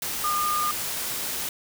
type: tone in noise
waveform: sine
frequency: 1213 Hz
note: D#6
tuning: 44 cents flat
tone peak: -23 dBFS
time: 0.24-0.71 s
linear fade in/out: 2 ms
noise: white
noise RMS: -30 dBFS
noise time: 0.02-1.49 s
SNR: +4 dB
effects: none